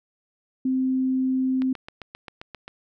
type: tone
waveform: sine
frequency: 260.3 Hz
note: C4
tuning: 9 cents flat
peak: -20 dBFS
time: 0.65-1.73 s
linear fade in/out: 5 ms
type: click train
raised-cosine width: 0.3 ms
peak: -21 dBFS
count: 9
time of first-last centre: 1.62-2.68 s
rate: 7.55 Hz
effects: none